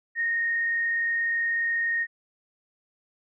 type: tone with frequency modulation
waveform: sine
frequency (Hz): 1854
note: A#6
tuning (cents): -10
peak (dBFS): -23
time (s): 0.15-2.07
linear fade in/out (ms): 50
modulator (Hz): 36.7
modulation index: 0.38
effects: none